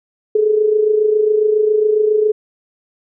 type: tone with amplitude modulation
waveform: sine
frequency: 427 Hz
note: G#4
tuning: 48 cents sharp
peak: -8 dBFS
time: 0.35-2.32 s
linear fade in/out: 5 ms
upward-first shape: sine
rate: 27.3 Hz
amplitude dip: 60%
effects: none